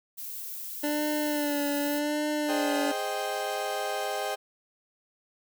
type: noise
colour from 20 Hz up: violet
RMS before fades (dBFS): -38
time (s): 0.17-2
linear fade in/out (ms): 20
type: tone with vibrato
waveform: 25% pulse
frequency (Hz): 293.7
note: D4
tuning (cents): 0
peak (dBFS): -23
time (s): 0.83-2.92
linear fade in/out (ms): 10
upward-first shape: sine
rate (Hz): 0.86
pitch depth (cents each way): 41
type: chord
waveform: 35% pulse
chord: Ab major seventh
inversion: none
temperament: equal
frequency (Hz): 415.3 / 523.3 / 622.3 / 784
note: Ab4 / C5 / Eb5 / G5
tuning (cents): 0 / 0 / 0 / 0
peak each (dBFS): -35 / -35 / -33 / -31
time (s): 2.48-4.36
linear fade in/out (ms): 20
effects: none